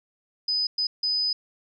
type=tone bursts at uneven times; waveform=sine; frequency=5000 Hz; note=D#8; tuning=8 cents sharp; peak=-22 dBFS; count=3; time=0.48-0.67 / 0.78-0.87 / 1.03-1.33 s; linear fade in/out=5 ms; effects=none